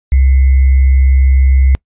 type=tone with sample-and-hold; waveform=sine; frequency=66.2 Hz; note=C2; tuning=21 cents sharp; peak=-5 dBFS; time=0.12-1.75 s; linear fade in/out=0 ms; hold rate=2100 Hz; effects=noise-tail reverb RT60 0.1 s tail -25 dB re dry + resampled to 8000 Hz